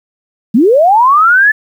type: linear sweep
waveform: sine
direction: up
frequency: 196 to 1760 Hz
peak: -4 dBFS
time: 0.54-1.52 s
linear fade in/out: 10 ms
effects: 7-bit